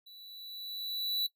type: tone with level ramp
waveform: square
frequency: 3951 Hz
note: B7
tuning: in tune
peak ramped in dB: -51 to -28 dBFS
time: 0.06-1.27 s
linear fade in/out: 10 ms
effects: noise-tail reverb RT60 0.1 s tail -18 dB re dry